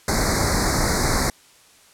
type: band-stop noise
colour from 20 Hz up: pink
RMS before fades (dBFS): -20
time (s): 0.08-1.3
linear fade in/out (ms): 2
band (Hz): 2200 to 4000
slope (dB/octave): 96
effects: white hiss -52 dBFS RMS until 1.93 s + low-pass 10000 Hz 12 dB/octave